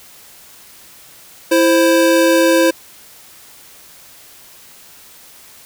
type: tone pair together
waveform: square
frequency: 331.4 / 526 Hz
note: E4 / C5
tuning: +9 / +9 cents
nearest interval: minor sixth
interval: 800 cents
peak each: -13 dBFS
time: 1.51-2.71 s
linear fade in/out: 10 ms
effects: white hiss -42 dBFS RMS until 5.65 s